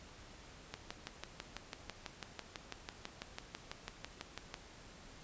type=click train; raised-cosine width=0.2 ms; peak=-24 dBFS; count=24; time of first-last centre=0.74-4.542 s; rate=6.05 Hz; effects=pink hiss -56 dBFS RMS until 5.23 s + resampled to 16000 Hz